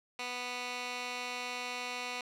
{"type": "tone with band-pass filter", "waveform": "15% pulse", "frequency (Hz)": 246.9, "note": "B3", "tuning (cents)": 0, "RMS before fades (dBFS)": -39, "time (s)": [0.19, 2.21], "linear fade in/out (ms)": 2, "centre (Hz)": 2900, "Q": 0.99, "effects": []}